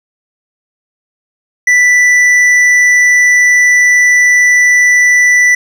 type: tone with hard clipping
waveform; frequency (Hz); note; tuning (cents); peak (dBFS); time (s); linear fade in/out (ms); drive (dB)
sine; 1975.5; B6; 0; -6; 1.67-5.55; 5; 6
effects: none